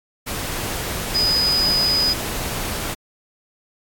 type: tone in noise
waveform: sine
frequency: 4978 Hz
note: D#8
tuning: in tune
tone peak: -16 dBFS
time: 1.14-2.14 s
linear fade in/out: 20 ms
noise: pink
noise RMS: -26 dBFS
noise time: 0.26-2.95 s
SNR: +7 dB
effects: AAC 64 kbps